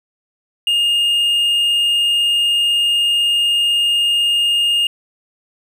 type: tone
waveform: triangle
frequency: 2834 Hz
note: F7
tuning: 25 cents sharp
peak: -11 dBFS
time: 0.67-4.87 s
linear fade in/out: 2 ms
effects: none